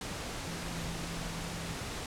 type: tone in noise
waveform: sine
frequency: 167 Hz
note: E3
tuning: 23 cents sharp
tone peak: -41 dBFS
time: 0.47-1.74 s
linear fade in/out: 2 ms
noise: pink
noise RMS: -39 dBFS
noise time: 0.01-2.06 s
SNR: -5 dB
effects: low-pass 9000 Hz 12 dB/octave